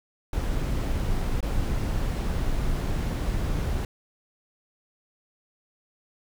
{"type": "noise with dropouts", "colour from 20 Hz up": "brown", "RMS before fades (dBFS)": -26, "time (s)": [0.33, 3.85], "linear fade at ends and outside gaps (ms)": 2, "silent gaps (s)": [1.406, 1.427], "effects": []}